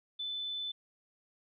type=tone; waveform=sine; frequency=3511 Hz; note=A7; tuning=4 cents flat; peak=-35 dBFS; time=0.19-0.72 s; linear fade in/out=10 ms; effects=none